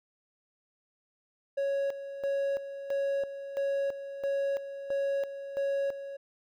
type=tone with tremolo; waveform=triangle; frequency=554.4 Hz; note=C#5; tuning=in tune; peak=-25 dBFS; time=1.57-6.17 s; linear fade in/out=10 ms; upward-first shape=square; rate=1.5 Hz; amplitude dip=70%; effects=none